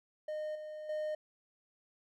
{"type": "tone with level steps", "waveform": "triangle", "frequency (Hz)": 613, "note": "D#5", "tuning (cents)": -26, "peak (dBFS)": [-34, -40, -32], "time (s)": [0.28, 1.15], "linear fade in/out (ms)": 5, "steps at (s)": [0.55, 0.89], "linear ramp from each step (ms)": 5, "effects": []}